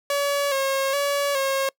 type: tone with vibrato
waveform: sawtooth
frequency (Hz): 554.4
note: C#5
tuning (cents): 0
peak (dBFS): -17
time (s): 0.1-1.69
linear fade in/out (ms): 2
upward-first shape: square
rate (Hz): 1.2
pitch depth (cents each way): 41
effects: noise-tail reverb RT60 0.1 s tail -25 dB re dry